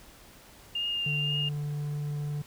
sine tone with vibrato, 2808 Hz, F7, 9 cents sharp, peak -28 dBFS, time 0.75-1.49 s, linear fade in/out 5 ms, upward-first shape triangle, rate 2 Hz, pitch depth 24 cents each way
triangle tone, 146.83 Hz, D3, in tune, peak -28 dBFS, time 1.06-2.42 s, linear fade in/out 5 ms
effects pink hiss -53 dBFS RMS until 2.46 s

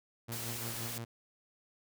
sawtooth tone with tremolo, 116.54 Hz, A#2, in tune, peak -35 dBFS, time 0.28-1.05 s, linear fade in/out 10 ms, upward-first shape sine, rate 5.8 Hz, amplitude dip 60%
white noise, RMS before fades -41 dBFS, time 0.32-0.98 s, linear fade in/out 0 ms
effects none

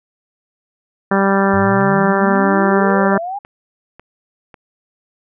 harmonic tone, 196 Hz, G3, in tune, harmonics 1 / 2 / 3 / 4 / 5 / 6 / 7 / 8 / 9, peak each -15 / -18 / -20 / -21 / -22 / -23 / -23 / -24 / -25 dBFS, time 1.11-3.18 s, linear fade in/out 5 ms
sine exponential sweep, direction up, 92.2 to 830 Hz, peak -21 dBFS, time 1.53-3.39 s, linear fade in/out 10 ms
click train, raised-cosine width 0.5 ms, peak -23 dBFS, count 6, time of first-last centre 1.81-4.542 s, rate 1.83 Hz
effects none

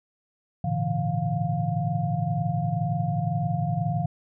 sine tone cluster, 107.6 / 119 / 144.8 / 166.8 / 704 Hz, A2 / A#2 / D3 / E3 / F5, -38 / +36 / -24 / +21 / +14 cents, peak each -32 / -31 / -28 / -28 / -31 dBFS, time 0.64-4.06 s, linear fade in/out 5 ms, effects none

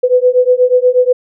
sine beating tone pair, 496.3 / 504.6 Hz, B4 / B4, +8 / +37 cents, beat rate 8.3 Hz, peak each -10 dBFS, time 0.03-1.13 s, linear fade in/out 10 ms, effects none

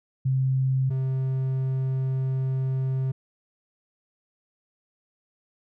sine / triangle tone pair in turn, 131.9 / 131.9 Hz, C3 / C3, +14 / +14 cents, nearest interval unison, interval 0 cents, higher neither, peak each -20 / -21 dBFS, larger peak first, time 0.25-0.9 / 0.9-3.12 s, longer second, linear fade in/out 10 ms, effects none

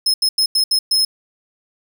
40% pulse tone bursts at uneven times, 5170 Hz, E8, 34 cents flat, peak -12 dBFS, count 6, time 0.06-0.14 / 0.22-0.29 / 0.38-0.46 / 0.55-0.64 / 0.71-0.79 / 0.91-1.05 s, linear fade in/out 5 ms, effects none

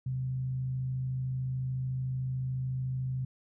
sine tone with frequency modulation, 129.5 Hz, C3, 17 cents flat, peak -30 dBFS, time 0.06-3.25 s, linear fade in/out 5 ms, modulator 53.7 Hz, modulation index 0.21, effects none

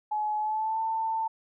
sine tone with pitch glide, 849 to 892.2 Hz, G#5 to A5, +38 to +24 cents, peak -26 dBFS, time 0.11-1.28 s, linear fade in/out 10 ms, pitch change +86 cents, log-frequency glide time 0.38-0.81 s, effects none

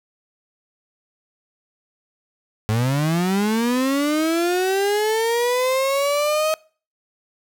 35% pulse linear sweep, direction up, 105.3 to 633 Hz, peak -16 dBFS, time 2.69-6.54 s, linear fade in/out 0 ms, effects noise-tail reverb RT60 0.4 s tail -24 dB re dry

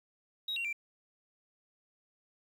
sine tone with pitch steps, 3805 / 2751 / 2355 Hz, A#7 / F7 / D7, +35 / -27 / +4 cents, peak -31 dBFS, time 0.48-0.729 s, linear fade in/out 5 ms, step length 83 ms, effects tanh soft clip ceiling -31 dBFS + 10-bit

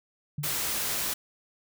sine tone with exponential decay, 146.83 Hz, D3, in tune, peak -27 dBFS, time 0.38-0.62 s, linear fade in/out 5 ms, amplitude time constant 52 ms
white noise, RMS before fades -30 dBFS, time 0.43-1.14 s, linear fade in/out 10 ms
effects none

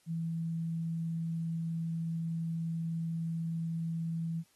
sine tone, 164.81 Hz, E3, in tune, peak -32 dBFS, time 0.06-4.44 s, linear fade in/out 50 ms, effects white hiss -69 dBFS RMS until 4.55 s + AAC 32 kbps

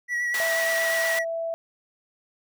triangle tone with vibrato, 1933 Hz, B6, 38 cents flat, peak -22 dBFS, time 0.08-1.25 s, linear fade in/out 50 ms, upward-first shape sine, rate 8.4 Hz, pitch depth 24 cents each way
pink high-pass noise, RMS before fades -32 dBFS, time 0.34-1.19 s, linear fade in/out 2 ms, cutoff 940 Hz, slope 12 dB/octave
sine tone, 662 Hz, E5, 7 cents sharp, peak -26 dBFS, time 0.4-1.54 s, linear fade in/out 0 ms
effects none

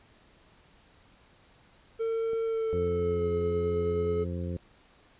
triangle tone with pitch glide, 452.5 to 427.1 Hz, A4 to G#4, +48 to +48 cents, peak -25 dBFS, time 1.99-4.25 s, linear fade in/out 20 ms, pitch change -100 cents, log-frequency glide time 2.44-3.27 s
click, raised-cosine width 2 ms, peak -32 dBFS, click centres 2.333 s
harmonic tone, 87.31 Hz, F2, in tune, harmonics 1 / 2 / 3 / 4 / 5 / 6, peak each -33 / -36 / -42 / -42 / -45 / -43 dBFS, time 2.73-4.57 s, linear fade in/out 0 ms
effects pink hiss -60 dBFS RMS until 5.19 s + resampled to 8000 Hz

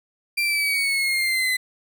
35% pulse exponential sweep, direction down, 2373 to 2014 Hz, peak -18 dBFS, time 0.37-1.57 s, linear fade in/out 10 ms, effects none

